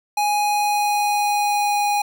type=tone with pitch glide; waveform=square; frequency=830.6 to 822.5 Hz; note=G#5 to G#5; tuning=0 to -17 cents; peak=-18 dBFS; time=0.17-2.02 s; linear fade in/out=5 ms; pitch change=-17 cents; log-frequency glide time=0.42-1.84 s; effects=none